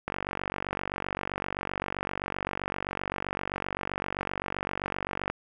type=click train; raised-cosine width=0.5 ms; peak=-15 dBFS; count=250; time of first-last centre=0.08-5.3 s; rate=47.7 Hz; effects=none